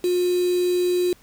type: tone with quantisation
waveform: sine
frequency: 358.1 Hz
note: F4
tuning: 43 cents sharp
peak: -18 dBFS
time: 0.04-1.13 s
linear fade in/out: 2 ms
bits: 5
effects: pink hiss -54 dBFS RMS until 1.22 s